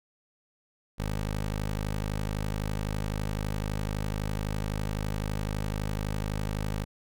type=tone; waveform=15% pulse; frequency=51.9 Hz; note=G#1; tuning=in tune; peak=-23 dBFS; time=0.98-6.85 s; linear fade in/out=20 ms; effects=none